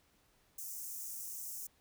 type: high-pass noise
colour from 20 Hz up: white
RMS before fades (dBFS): -44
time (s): 0.58-1.67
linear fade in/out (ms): 5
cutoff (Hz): 5800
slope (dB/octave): 48
effects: pink hiss -71 dBFS RMS until 1.8 s